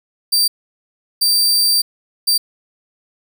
sawtooth tone bursts at uneven times, 4674 Hz, D8, 9 cents flat, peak -9 dBFS, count 3, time 0.32-0.48 / 1.21-1.82 / 2.27-2.38 s, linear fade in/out 10 ms, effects none

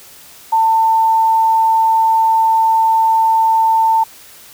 sine tone, 895 Hz, A5, 29 cents sharp, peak -9 dBFS, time 0.52-4.04 s, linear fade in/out 10 ms, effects white hiss -40 dBFS RMS until 4.53 s

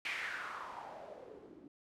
blue noise with low-pass filter sweep, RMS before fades -45 dBFS, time 0.05-1.68 s, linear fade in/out 2 ms, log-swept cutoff 2400 to 280 Hz, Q 4.1, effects none

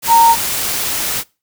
sine tone in noise, 923 Hz, A#5, 17 cents flat, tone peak -6 dBFS, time 0.07-0.36 s, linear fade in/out 50 ms, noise white, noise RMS -19 dBFS, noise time 0.02-1.24 s, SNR +10 dB, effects noise-tail reverb RT60 0.3 s tail -24 dB re dry

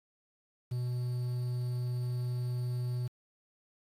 triangle tone with quantisation, 123.47 Hz, B2, in tune, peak -29 dBFS, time 0.71-3.08 s, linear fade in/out 10 ms, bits 9, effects AAC 48 kbps

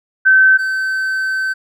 sine / triangle tone pair in turn, 1538 / 1538 Hz, G6 / G6, -33 / -33 cents, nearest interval unison, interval 0 cents, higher neither, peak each -6 / -14 dBFS, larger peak first, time 0.25-0.58 / 0.58-1.54 s, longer second, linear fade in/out 20 ms, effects none

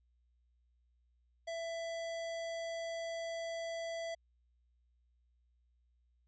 square tone, 665 Hz, E5, 15 cents sharp, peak -39 dBFS, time 1.47-4.15 s, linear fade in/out 10 ms, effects added 60 Hz sine -70 dBFS peak until 6.27 s + resampled to 16000 Hz

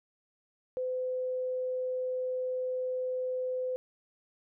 sine tone, 509 Hz, C5, 48 cents flat, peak -30 dBFS, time 0.77-3.76 s, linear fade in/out 0 ms, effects none

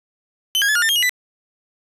40% pulse tone with pitch steps, 3050 / 1635 / 1718 / 1426 / 1800 / 3226 / 2888 / 1989 Hz, G7 / G#6 / A6 / F6 / A6 / G7 / F#7 / B6, -48 / -28 / -42 / +36 / +39 / +49 / -43 / +12 cents, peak -14 dBFS, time 0.55-1.094 s, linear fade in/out 0 ms, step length 68 ms, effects resampled to 32000 Hz + 9-bit

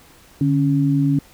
sine tone pair together, 146.84 / 277.2 Hz, D3 / C#4, 0 / 0 cents, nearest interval major seventh, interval 1100 cents, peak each -17 dBFS, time 0.41-1.19 s, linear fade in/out 2 ms, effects pink hiss -49 dBFS RMS until 1.33 s

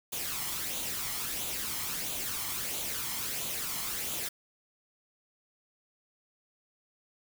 white noise with flanger, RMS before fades -35 dBFS, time 0.12-4.29 s, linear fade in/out 10 ms, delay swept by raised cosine 0.28 to 0.97 ms, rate 1.5 Hz, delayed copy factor +0.5, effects none

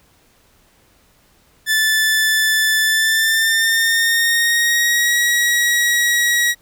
sawtooth tone with pitch glide, 1752 to 1910.6 Hz, A6 to A#6, -8 to +42 cents, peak -10 dBFS, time 1.66-6.55 s, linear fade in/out 50 ms, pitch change +150 cents, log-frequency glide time 2.84-5.17 s, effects pink hiss -55 dBFS RMS until 6.61 s

